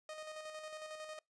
sawtooth tone with tremolo, 620 Hz, D#5, 6 cents flat, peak -40 dBFS, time 0.09-1.19 s, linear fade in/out 2 ms, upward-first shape square, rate 11 Hz, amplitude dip 40%, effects noise-tail reverb RT60 0.2 s tail -26 dB re dry + resampled to 22050 Hz

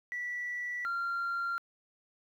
sine tone pair in turn, 1956 / 1383.1 Hz, B6 / F6, -17 / -17 cents, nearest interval tritone, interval 600 cents, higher first, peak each -33 / -29 dBFS, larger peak second, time 0.12-0.85 / 0.85-1.58 s, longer neither, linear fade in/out 0 ms, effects tanh soft clip ceiling -29 dBFS + 11-bit

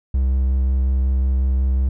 triangle tone with vibrato, 65.41 Hz, C2, in tune, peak -13 dBFS, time 0.14-1.89 s, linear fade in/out 5 ms, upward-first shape sine, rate 5.5 Hz, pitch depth 12 cents each way, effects none

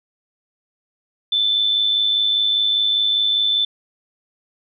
sine tone with amplitude modulation, 3520 Hz, A7, in tune, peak -13 dBFS, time 1.32-3.65 s, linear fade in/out 5 ms, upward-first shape sine, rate 105 Hz, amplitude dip 45%, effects none

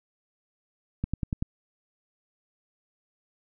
click train, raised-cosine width 5 ms, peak -15 dBFS, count 5, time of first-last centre 1.04-1.425 s, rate 10.4 Hz, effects none

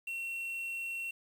triangle tone with quantisation, 2722 Hz, F7, 45 cents flat, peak -34 dBFS, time 0.07-1.11 s, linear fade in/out 5 ms, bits 9, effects none

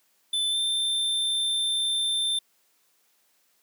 square tone with pitch glide, 3520 to 3569 Hz, A7 to A7, 0 to +24 cents, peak -24 dBFS, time 0.33-2.39 s, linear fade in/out 5 ms, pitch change +24 cents, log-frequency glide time 0.5-0.57 s, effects white hiss -67 dBFS RMS until 3.62 s + high-pass 200 Hz 12 dB/octave

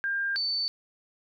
sine tone pair in turn, 1600 / 4525 Hz, G6 / C#8, +35 / +35 cents, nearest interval octave + tritone, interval 1800 cents, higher second, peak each -26 dBFS, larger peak neither, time 0.04-0.36 / 0.36-0.68 s, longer neither, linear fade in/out 0 ms, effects none

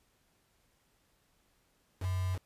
sine tone with quantisation, 92.2 Hz, F#2, 6 cents flat, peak -30 dBFS, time 2-2.39 s, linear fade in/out 50 ms, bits 7, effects pink hiss -72 dBFS RMS until 2.45 s + resampled to 32000 Hz

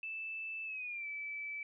sine tone with pitch glide, 2637 to 2309 Hz, E7 to D7, 0 to -30 cents, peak -39 dBFS, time 0.03-1.63 s, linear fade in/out 2 ms, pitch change -230 cents, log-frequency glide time 0.65-1.07 s, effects none

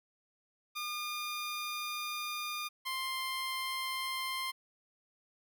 15% pulse tone pair in turn, 1211 / 1050.5 Hz, D#6 / C6, -47 / +7 cents, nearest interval major second, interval 246 cents, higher first, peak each -30 / -28 dBFS, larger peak second, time 0.75-2.69 / 2.85-4.52 s, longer first, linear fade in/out 20 ms, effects none

